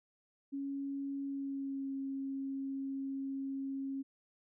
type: tone with pitch glide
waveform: sine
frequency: 277.2 to 271.5 Hz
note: C#4 to C#4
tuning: 0 to -36 cents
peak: -36 dBFS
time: 0.52-4.03 s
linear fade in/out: 20 ms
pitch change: -36 cents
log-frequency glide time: 1.24-1.93 s
effects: none